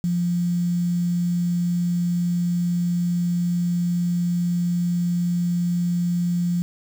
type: tone with quantisation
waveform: sine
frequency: 174.61 Hz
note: F3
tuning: in tune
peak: -19 dBFS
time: 0.04-6.62 s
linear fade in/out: 0 ms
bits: 7
effects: none